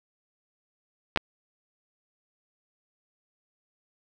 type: clicks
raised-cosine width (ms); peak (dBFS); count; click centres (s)
0.3; -7; 2; 1.161 / 1.174
effects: none